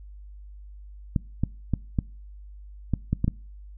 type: clicks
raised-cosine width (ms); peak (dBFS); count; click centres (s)
5; -10; 8; 1.162 / 1.436 / 1.737 / 1.988 / 2.937 / 3.13 / 3.244 / 3.28
effects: noise-tail reverb RT60 0.4 s tail -24 dB re dry + added 50 Hz sine -41 dBFS peak until 3.77 s